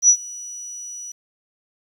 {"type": "tone with ADSR envelope", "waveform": "sine", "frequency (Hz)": 5880, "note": "F#8", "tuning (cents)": -12, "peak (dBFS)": -7, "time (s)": [0.02, 1.12], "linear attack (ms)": 68, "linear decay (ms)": 74, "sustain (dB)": -24, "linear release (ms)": 6, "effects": ["8-bit"]}